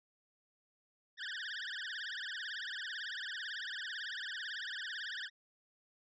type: tone with vibrato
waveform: 25% pulse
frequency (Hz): 1661.2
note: G#6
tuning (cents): 0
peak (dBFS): -36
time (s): 1.17-5.3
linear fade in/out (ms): 50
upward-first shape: triangle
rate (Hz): 18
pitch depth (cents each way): 240
effects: resampled to 16000 Hz